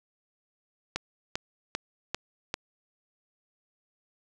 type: click train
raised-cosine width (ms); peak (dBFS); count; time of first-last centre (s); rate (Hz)
0.2; -12; 5; 0.96-2.541; 2.53
effects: none